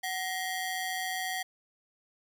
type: ring-modulated tone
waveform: sawtooth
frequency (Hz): 1318.5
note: E6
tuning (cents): 0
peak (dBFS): -25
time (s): 0.03-1.43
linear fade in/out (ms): 10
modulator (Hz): 572
effects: none